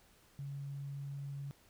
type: tone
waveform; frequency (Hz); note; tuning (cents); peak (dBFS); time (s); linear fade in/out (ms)
sine; 140; C#3; +18; -40; 0.39-1.51; 0
effects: pink hiss -66 dBFS RMS until 1.69 s